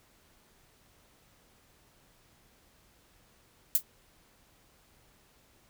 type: noise with exponential decay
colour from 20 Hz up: violet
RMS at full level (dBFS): -19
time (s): 3.75-3.83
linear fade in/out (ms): 1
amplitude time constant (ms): 16
effects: pink hiss -64 dBFS RMS until 5.69 s